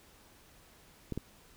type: clicks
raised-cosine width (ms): 3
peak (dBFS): -22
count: 2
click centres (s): 1.123 / 1.176
effects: pink hiss -60 dBFS RMS until 1.56 s